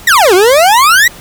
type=exponential two-way sweep; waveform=40% pulse; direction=down then up; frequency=1996 to 348.6 to 1996 Hz; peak=-3 dBFS; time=0.07-1.08 s; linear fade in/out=5 ms; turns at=0.34 s; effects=pink hiss -33 dBFS RMS until 1.2 s